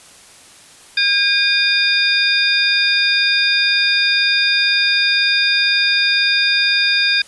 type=tone cluster; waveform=sine; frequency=1613 / 2446 / 3642 / 4856 Hz; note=G6 / D#7 / A#7 / D#8; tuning=+49 / -30 / -41 / -43 cents; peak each=-18 dBFS; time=0.97-7.22 s; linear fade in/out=5 ms; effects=white hiss -43 dBFS RMS until 7.27 s + resampled to 24000 Hz